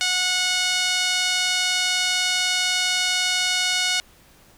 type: tone with band-pass filter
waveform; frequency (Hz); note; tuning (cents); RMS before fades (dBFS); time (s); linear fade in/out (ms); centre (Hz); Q
5% pulse; 732; F#5; -19; -22; 0.01-4; 0; 2800; 0.7
effects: pink hiss -53 dBFS RMS until 4.57 s